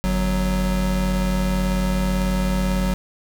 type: tone pair together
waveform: square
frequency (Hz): 49.13 / 185.5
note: G1 / F#3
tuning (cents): +5 / +5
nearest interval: octave + major seventh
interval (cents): 2300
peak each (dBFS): -22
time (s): 0.04-2.94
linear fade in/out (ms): 0
effects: none